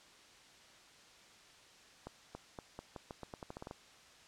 accelerating click train, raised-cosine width 1 ms, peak -30 dBFS, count 14, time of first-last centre 2.07-3.711 s, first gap 280 ms, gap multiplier 0.85, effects white hiss -60 dBFS RMS until 4.27 s + low-pass 6000 Hz 12 dB/octave

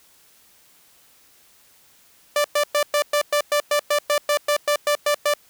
sawtooth tone bursts, 587.3 Hz, D5, in tune, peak -13 dBFS, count 16, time 2.36-5.338 s, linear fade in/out 2 ms, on 83 ms, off 110 ms, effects white hiss -55 dBFS RMS until 5.49 s

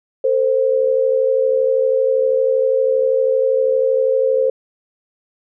sine tone pair together, 450.7 / 523.3 Hz, A4 / C5, +42 / 0 cents, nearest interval minor third, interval 258 cents, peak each -18 / -14 dBFS, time 0.24-4.5 s, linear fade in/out 5 ms, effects none

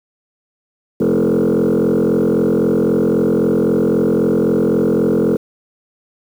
sine tone with frequency modulation, 331.1 Hz, E4, 8 cents sharp, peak -9 dBFS, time 1-5.37 s, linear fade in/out 10 ms, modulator 43.8 Hz, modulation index 3.6, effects tanh soft clip ceiling -10 dBFS + 7-bit

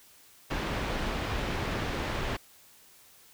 pink low-pass noise, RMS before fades -32 dBFS, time 0.5-2.37 s, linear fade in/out 10 ms, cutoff 3200 Hz, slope 12 dB/octave, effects white hiss -57 dBFS RMS until 3.33 s

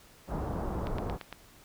pink low-pass noise, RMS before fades -34 dBFS, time 0.27-1.19 s, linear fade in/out 50 ms, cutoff 1100 Hz, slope 24 dB/octave
click train, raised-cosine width 0.3 ms, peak -23 dBFS, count 5, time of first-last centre 0.87-1.327 s, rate 8.76 Hz
effects pink hiss -57 dBFS RMS until 1.64 s

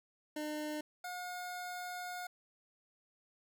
25% pulse tone pair in turn, 302.5 / 719.5 Hz, D#4 / F#5, -49 / -49 cents, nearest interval octave + minor third, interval 1500 cents, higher second, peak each -34 / -37 dBFS, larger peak first, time 0.36-0.81 / 1.04-2.27 s, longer second, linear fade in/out 5 ms, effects none

